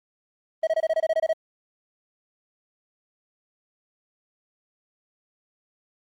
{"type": "tone bursts", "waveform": "triangle", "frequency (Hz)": 642, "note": "E5", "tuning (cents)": -46, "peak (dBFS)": -17, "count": 11, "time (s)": [0.63, 1.331], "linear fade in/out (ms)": 5, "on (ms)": 41, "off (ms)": 25, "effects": ["Opus 24 kbps"]}